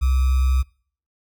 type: tone with sample-and-hold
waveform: sine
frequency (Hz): 65.1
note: C2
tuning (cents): -8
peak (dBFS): -15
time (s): 0.01-0.63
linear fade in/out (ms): 20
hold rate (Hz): 1225
effects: noise-tail reverb RT60 0.5 s tail -24 dB re dry